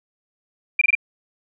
sine tone bursts, 2384 Hz, D7, 25 cents sharp, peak -12 dBFS, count 4, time 0.79-0.952 s, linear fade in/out 5 ms, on 24 ms, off 22 ms, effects none

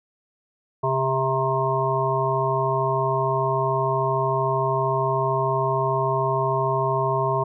harmonic tone with a mistuned harmonic, 133.2 Hz, C3, 31 cents sharp, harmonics 1 / 3 / 5 / 7 / 8, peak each -26 / -26 / -26 / -26 / -26 dBFS, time 0.83-7.44 s, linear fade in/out 10 ms, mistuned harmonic 5, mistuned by -24 cents, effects none

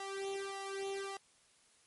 sawtooth tone with flanger, 392 Hz, G4, in tune, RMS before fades -41 dBFS, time 0-1.17 s, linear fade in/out 2 ms, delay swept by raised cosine 1.5 to 2.26 ms, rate 1.7 Hz, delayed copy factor +1, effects white hiss -68 dBFS RMS until 1.86 s + MP3 48 kbps

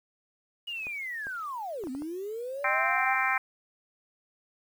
sine linear two-way sweep, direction down then up, 2900 to 246.9 to 811 Hz, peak -33 dBFS, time 0.67-3.16 s, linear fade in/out 10 ms, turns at 1.9 s
clicks, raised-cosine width 1 ms, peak -30 dBFS, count 6, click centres 0.869 / 1.269 / 1.838 / 1.871 / 1.95 / 2.021 s
harmonic tone, 261.6 Hz, C4, in tune, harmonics 3 / 4 / 5 / 6 / 7 / 8 / 9, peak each -32 / -32 / -32 / -32 / -32 / -32 / -32 dBFS, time 2.64-3.38 s, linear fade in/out 5 ms
effects 9-bit

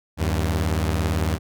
sawtooth beating tone pair, 78.2 / 96.2 Hz, D#2 / G2, +9 / -32 cents, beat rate 18 Hz, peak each -18 / -21 dBFS, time 0.17-1.39 s, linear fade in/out 50 ms, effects none

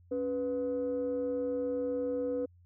sine tone pair together, 277.2 / 493.9 Hz, C#4 / B4, 0 / 0 cents, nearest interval minor seventh, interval 1000 cents, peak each -34 / -30 dBFS, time 0.11-2.46 s, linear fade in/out 10 ms, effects tanh soft clip ceiling -25 dBFS + added 88 Hz sine -57 dBFS peak until 2.65 s

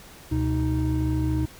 triangle tone cluster, 71.6 / 125.2 / 311.7 Hz, D2 / B2 / D#4, -43 / +24 / +3 cents, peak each -24 dBFS, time 0.31-1.46 s, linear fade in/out 10 ms, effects pink hiss -47 dBFS RMS until 1.59 s

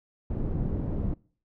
pink low-pass noise, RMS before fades -29 dBFS, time 0.3-1.14 s, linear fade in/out 5 ms, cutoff 290 Hz, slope 12 dB/octave, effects noise-tail reverb RT60 0.5 s tail -25 dB re dry

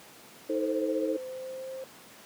sine chord, A diminished, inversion second, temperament just, 316.8 / 440 / 528 Hz, Eb4 / A4 / C5, +31 / 0 / +16 cents, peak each -30 / -32 / -31 dBFS, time 0.49-1.17 s, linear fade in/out 10 ms
sine tone with pitch glide, 513 to 526.2 Hz, C5 to C5, -34 to +10 cents, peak -36 dBFS, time 0.55-1.84 s, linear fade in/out 2 ms, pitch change +44 cents, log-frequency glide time 1.16-1.71 s
effects pink hiss -51 dBFS RMS until 2.25 s + high-pass 200 Hz 12 dB/octave

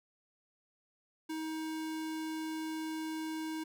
square tone, 316.4 Hz, D#4, 29 cents sharp, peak -37 dBFS, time 1.29-3.64 s, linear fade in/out 10 ms, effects none

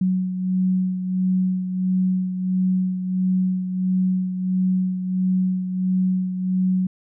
sine beating tone pair, 185 / 186.5 Hz, F#3 / F#3, 0 / +14 cents, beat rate 1.5 Hz, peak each -19 / -27 dBFS, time 0.01-6.87 s, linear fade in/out 5 ms, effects none

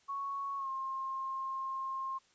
sine tone with pitch glide, 1108.7 to 1065.4 Hz, C#6 to C6, 0 to +31 cents, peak -35 dBFS, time 0.08-2.19 s, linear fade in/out 20 ms, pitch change -69 cents, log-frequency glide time 0.57-0.69 s, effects white hiss -68 dBFS RMS until 2.34 s + resampled to 16000 Hz

